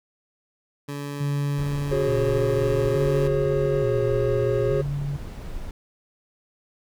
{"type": "tone", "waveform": "20% pulse", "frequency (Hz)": 143, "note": "D3", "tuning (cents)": -46, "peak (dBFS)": -25, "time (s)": [0.88, 3.28], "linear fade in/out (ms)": 10}
{"type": "tone with vibrato", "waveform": "sine", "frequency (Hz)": 130.6, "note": "C3", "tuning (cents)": -3, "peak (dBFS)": -25, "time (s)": [1.2, 5.17], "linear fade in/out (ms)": 10, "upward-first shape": "square", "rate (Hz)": 0.57, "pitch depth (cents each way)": 150}
{"type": "noise", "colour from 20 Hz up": "brown", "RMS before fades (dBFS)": -34, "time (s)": [1.58, 5.71], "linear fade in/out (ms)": 2}
{"type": "chord", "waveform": "triangle", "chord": "F# suspended second", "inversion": "none", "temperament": "equal with one note detuned", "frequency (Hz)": [370, 415.3, 543], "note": ["F#4", "G#4", "C#5"], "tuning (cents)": [0, 0, -36], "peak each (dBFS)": [-25, -22, -24], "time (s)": [1.91, 4.82], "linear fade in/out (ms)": 10}
{"effects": []}